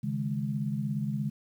sine chord, C# suspended second, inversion none, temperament equal, 138.59 / 155.56 / 207.7 Hz, C#3 / D#3 / G#3, 0 / 0 / 0 cents, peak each -32 / -35 / -32 dBFS, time 0.03-1.3 s, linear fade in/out 10 ms, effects 10-bit

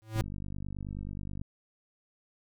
square tone with exponential growth, 110 Hz, A2, in tune, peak -23 dBFS, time 0.02-0.21 s, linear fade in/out 0 ms, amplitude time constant 41 ms
click train, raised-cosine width 5 ms, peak -27 dBFS, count 63, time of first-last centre 0.16-1.415 s, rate 49.4 Hz
effects none

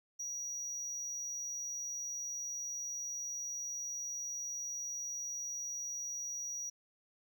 triangle tone, 5780 Hz, F#8, 41 cents flat, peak -37 dBFS, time 0.19-6.7 s, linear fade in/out 10 ms, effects 13-bit

